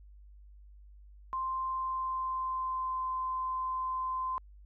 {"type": "tone with pitch glide", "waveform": "sine", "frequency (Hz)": [1046.5, 1034.5], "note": ["C6", "C6"], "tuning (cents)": [0, -20], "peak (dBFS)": -31, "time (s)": [1.33, 4.38], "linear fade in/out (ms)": 0, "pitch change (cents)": -20, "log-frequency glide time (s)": [1.64, 3.07], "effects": ["added 50 Hz sine -51 dBFS peak until 4.65 s"]}